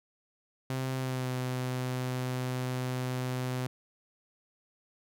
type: tone with pitch glide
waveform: sawtooth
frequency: 130.81 to 127.23 Hz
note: C3 to C3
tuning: 0 to -48 cents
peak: -27 dBFS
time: 0.7-3.67 s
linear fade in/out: 2 ms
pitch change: -48 cents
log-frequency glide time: 0.96-1.31 s
effects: none